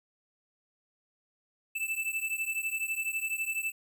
square beating tone pair, 2637 / 2649 Hz, E7 / E7, 0 / +8 cents, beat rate 12 Hz, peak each -34 / -35 dBFS, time 1.75-3.72 s, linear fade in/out 10 ms, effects none

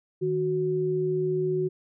sine tone pair together, 155.56 / 370 Hz, D#3 / F#4, 0 / 0 cents, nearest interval octave + minor third, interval 1500 cents, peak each -30 / -24 dBFS, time 0.21-1.69 s, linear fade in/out 20 ms, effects none

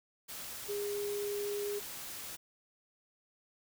sine tone in noise, 409.7 Hz, G#4, 24 cents flat, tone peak -34 dBFS, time 0.68-1.8 s, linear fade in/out 20 ms, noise white, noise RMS -44 dBFS, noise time 0.28-2.37 s, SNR +7 dB, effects none

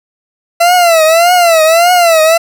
40% pulse tone with vibrato, 674 Hz, E5, 38 cents sharp, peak -4 dBFS, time 0.6-2.38 s, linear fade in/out 10 ms, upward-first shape triangle, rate 1.7 Hz, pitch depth 140 cents each way, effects none

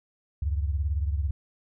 sine beating tone pair, 71 / 89 Hz, C#2 / F2, +42 / +33 cents, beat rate 18 Hz, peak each -25 / -31 dBFS, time 0.42-1.31 s, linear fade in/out 5 ms, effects none

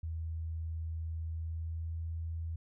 sine tone with pitch glide, 81.1 to 82.04 Hz, E2 to E2, -28 to -8 cents, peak -35 dBFS, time 0.03-2.56 s, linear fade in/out 5 ms, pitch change +20 cents, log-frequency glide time 1.32-1.98 s, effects none

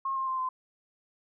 sine tone with pitch steps, 1077 / 1061.6 / 1046.3 / 1031.3 Hz, C6 / C6 / C6 / C6, +50 / +25 / 0 / -25 cents, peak -28 dBFS, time 0.05-0.49 s, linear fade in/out 5 ms, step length 110 ms, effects none

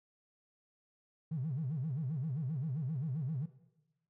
triangle tone with vibrato, 143.1 Hz, D3, 45 cents flat, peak -30 dBFS, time 1.31-3.46 s, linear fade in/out 10 ms, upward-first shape sine, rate 7.6 Hz, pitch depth 260 cents each way, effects noise-tail reverb RT60 1.0 s tail -20 dB re dry + tanh soft clip ceiling -31 dBFS

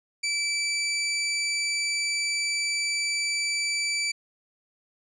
20% pulse tone, 2320 Hz, D7, 22 cents flat, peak -20 dBFS, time 0.23-4.12 s, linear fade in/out 10 ms, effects resampled to 22050 Hz

